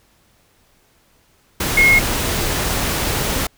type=tone in noise; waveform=sine; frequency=2157 Hz; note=C#7; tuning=48 cents flat; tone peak=-9 dBFS; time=1.77-1.99 s; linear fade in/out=5 ms; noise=pink; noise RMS=-20 dBFS; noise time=1.6-3.47 s; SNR=+8 dB; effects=pink hiss -57 dBFS RMS until 3.57 s